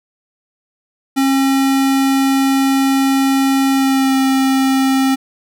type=tone with pitch glide; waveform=square; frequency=270 to 266.6 Hz; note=C#4 to C4; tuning=-45 to +33 cents; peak=-12 dBFS; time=1.16-5.16 s; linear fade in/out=20 ms; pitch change=-22 cents; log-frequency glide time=3.72-4.16 s; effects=none